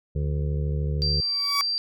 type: harmonic tone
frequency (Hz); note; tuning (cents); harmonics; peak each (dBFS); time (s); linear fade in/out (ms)
73.42; D2; 0; 1 / 2 / 3 / 5 / 6 / 7; -25 / -27 / -42 / -41 / -38 / -42; 0.15-1.21; 10
type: tone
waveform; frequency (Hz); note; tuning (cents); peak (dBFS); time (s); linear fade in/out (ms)
sine; 4704; D8; +2; -23; 1.02-1.78; 0
type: tone with exponential growth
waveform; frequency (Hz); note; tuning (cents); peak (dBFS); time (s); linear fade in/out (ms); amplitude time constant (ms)
30% pulse; 1131; C#6; +34; -18; 1.2-1.61; 0; 88
effects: none